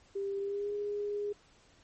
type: tone with pitch glide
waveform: sine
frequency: 396.2 to 411.6 Hz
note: G4 to G#4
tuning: +18 to -16 cents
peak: -32 dBFS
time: 0.15-1.33 s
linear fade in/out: 10 ms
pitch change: +66 cents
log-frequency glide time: 0.4-0.71 s
effects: pink hiss -63 dBFS RMS until 1.83 s + MP3 32 kbps